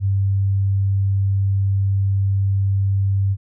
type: tone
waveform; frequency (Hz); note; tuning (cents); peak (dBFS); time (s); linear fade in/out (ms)
sine; 98; G2; 0; -15; 0-3.37; 50
effects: none